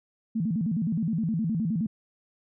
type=tone with vibrato; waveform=sine; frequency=191.3 Hz; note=G3; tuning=42 cents flat; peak=-24 dBFS; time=0.35-1.87 s; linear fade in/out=10 ms; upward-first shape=square; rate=9.6 Hz; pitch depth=270 cents each way; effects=none